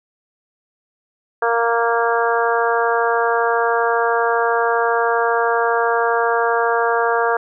harmonic tone, 232.6 Hz, A#3, 4 cents flat, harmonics 2 / 3 / 4 / 5 / 6 / 7, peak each -19 / -21 / -22 / -23 / -24 / -24 dBFS, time 1.42-7.37 s, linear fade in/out 5 ms, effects none

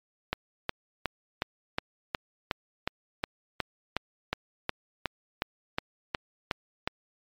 click train, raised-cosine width 0.3 ms, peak -11 dBFS, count 19, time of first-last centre 0.33-6.875 s, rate 2.75 Hz, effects MP3 96 kbps

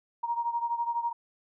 sine beating tone pair, 937 / 949 Hz, A#5 / A#5, +9 / +31 cents, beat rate 12 Hz, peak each -29 / -33 dBFS, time 0.23-1.13 s, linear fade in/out 10 ms, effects none

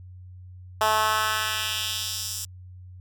10% pulse tone with high-pass filter sweep, 216.6 Hz, A3, 27 cents flat, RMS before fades -26 dBFS, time 0.81-2.45 s, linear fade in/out 2 ms, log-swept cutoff 770 to 6900 Hz, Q 1.5, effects added 91 Hz sine -41 dBFS peak until 3 s

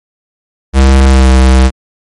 square tone with pitch glide, 66.8 to 64.97 Hz, C2 to C2, +36 to -12 cents, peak -3 dBFS, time 0.73-1.71 s, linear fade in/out 50 ms, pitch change -48 cents, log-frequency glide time 1.07-1.28 s, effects MP3 48 kbps

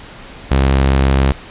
sawtooth tone, 67.2 Hz, C2, 47 cents sharp, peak -6 dBFS, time 0.51-1.32 s, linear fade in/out 0 ms, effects pink hiss -35 dBFS RMS until 1.5 s + resampled to 8000 Hz

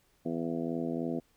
harmonic tone with a mistuned harmonic, 83.3 Hz, E2, 19 cents sharp, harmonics 2 / 3 / 4 / 5 / 6 / 7 / 8 / 9, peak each -39 / -34 / -37 / -41 / -41 / -51 / -42 / -54 dBFS, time 0.25-1.2 s, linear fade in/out 10 ms, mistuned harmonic 9, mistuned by -37 cents, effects pink hiss -69 dBFS RMS until 1.36 s

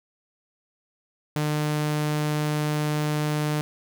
sawtooth tone, 150.6 Hz, D3, 44 cents sharp, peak -19 dBFS, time 1.36-3.61 s, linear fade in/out 0 ms, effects none

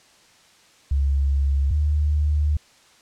sine tone pair in turn, 69.3 / 74.54 Hz, C#2 / D2, 0 / +26 cents, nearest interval minor second, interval 126 cents, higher second, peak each -17 dBFS, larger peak neither, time 0.91-1.71 / 1.71-2.57 s, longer second, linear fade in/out 5 ms, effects white hiss -54 dBFS RMS until 3.01 s + low-pass 7000 Hz 12 dB/octave

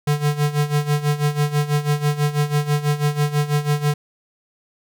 square tone with tremolo, 147.3 Hz, D3, 6 cents sharp, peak -15 dBFS, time 0.07-3.94 s, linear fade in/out 5 ms, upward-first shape sine, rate 6.1 Hz, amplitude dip 80%, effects none

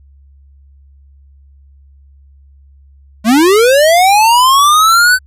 square linear sweep, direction up, 203.9 to 1529 Hz, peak -6 dBFS, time 3.24-5.19 s, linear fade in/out 50 ms, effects added 69 Hz sine -40 dBFS peak until 5.26 s + resampled to 32000 Hz

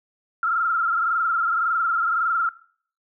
sine tone with frequency modulation, 1349 Hz, E6, 40 cents sharp, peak -19 dBFS, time 0.43-2.49 s, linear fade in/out 2 ms, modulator 21.8 Hz, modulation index 2.8, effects noise-tail reverb RT60 0.5 s tail -18 dB re dry

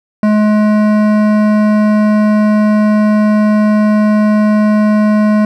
triangle tone with hard clipping, 211.8 Hz, G#3, 34 cents sharp, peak -9 dBFS, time 0.23-5.45 s, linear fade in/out 2 ms, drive 18 dB, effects none

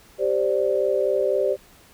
sine chord, G suspended fourth, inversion none, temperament equal, 392 / 523.3 / 587.3 Hz, G4 / C5 / D5, 0 / 0 / 0 cents, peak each -23 dBFS, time 0.18-1.57 s, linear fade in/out 50 ms, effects pink hiss -52 dBFS RMS until 1.93 s

